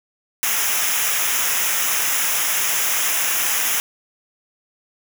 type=noise with comb filter; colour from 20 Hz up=white; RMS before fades=-20 dBFS; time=0.43-3.8 s; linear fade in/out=0 ms; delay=0.23 ms; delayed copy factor=-0.75; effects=none